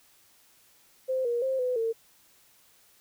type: tone with pitch steps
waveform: sine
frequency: 520 / 475.6 / 528 / 502 / 453.3 Hz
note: C5 / A#4 / C5 / B4 / A#4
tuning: -11 / +35 / +16 / +28 / -48 cents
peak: -25 dBFS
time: 1.08-1.93 s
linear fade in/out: 20 ms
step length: 170 ms
effects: white hiss -61 dBFS RMS until 3 s